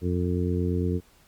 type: harmonic tone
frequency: 89 Hz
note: F2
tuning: 33 cents sharp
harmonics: 1 / 2 / 3 / 4 / 5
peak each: -26 / -29 / -31 / -32 / -33 dBFS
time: 0.01-1.01 s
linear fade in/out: 50 ms
effects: pink hiss -59 dBFS RMS until 1.27 s + Opus 48 kbps